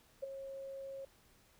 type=tone with ADSR envelope; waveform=sine; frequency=543 Hz; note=C#5; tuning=36 cents flat; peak=-34 dBFS; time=0.22-1.05 s; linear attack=16 ms; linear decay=12 ms; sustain=-9 dB; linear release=4 ms; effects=pink hiss -67 dBFS RMS until 1.59 s